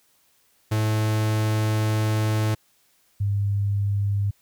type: tone pair in turn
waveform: 45% pulse / sine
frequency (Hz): 108.3 / 100.74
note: A2 / G2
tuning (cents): -27 / +48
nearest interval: minor second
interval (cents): 125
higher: first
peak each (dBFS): -20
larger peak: neither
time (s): 0.71-2.55 / 3.2-4.31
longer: first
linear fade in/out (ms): 10
effects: white hiss -63 dBFS RMS until 4.41 s